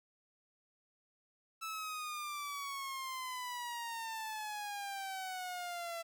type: exponential sweep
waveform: sawtooth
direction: down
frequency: 1318.5 to 668 Hz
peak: -36 dBFS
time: 1.61-6.03 s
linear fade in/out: 20 ms
effects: 11-bit